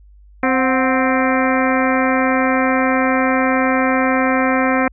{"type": "harmonic tone with a mistuned harmonic", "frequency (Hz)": 261.6, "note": "C4", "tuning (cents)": 0, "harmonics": [1, 2, 3, 4, 5, 6, 7, 8, 9], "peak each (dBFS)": [-17, -20, -22, -23, -24, -25, -25, -26, -27], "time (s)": [0.43, 4.88], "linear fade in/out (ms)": 2, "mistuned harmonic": 3, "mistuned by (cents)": -89, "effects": ["added 50 Hz sine -42 dBFS peak until 4.92 s"]}